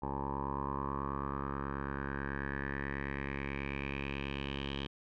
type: tone with low-pass filter sweep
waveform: 10% pulse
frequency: 69.2 Hz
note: C#2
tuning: 2 cents flat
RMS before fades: -38 dBFS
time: 0.02-4.87 s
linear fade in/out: 10 ms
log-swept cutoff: 860 to 3200 Hz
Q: 5.8
effects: none